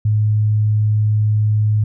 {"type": "tone", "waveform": "sine", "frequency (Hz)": 106.6, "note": "G#2", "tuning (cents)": 46, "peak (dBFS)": -12, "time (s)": [0.05, 1.84], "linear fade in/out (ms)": 5, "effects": []}